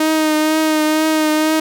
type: tone with vibrato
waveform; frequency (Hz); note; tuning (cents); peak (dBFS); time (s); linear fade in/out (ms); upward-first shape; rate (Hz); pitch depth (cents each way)
sawtooth; 311.1; D#4; 0; -9; 0-1.6; 5; triangle; 2.1; 27
effects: none